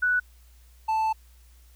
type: tone pair in turn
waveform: sine / triangle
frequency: 1480 / 880 Hz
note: F#6 / A5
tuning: 0 / 0 cents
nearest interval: major sixth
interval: 900 cents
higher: first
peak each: -20 dBFS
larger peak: neither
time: 0.02-0.2 / 0.88-1.13 s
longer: second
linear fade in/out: 10 ms
effects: added 60 Hz sine -51 dBFS peak until 1.75 s + white hiss -62 dBFS RMS until 1.75 s